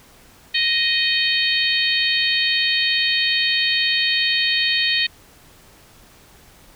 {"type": "harmonic tone", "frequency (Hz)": 622.3, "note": "D#5", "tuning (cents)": 0, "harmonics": [3, 4, 5, 6, 7], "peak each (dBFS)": [-23, -23, -23, -23, -23], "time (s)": [0.54, 5.07], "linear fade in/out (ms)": 10, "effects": ["pink hiss -49 dBFS RMS until 6.75 s"]}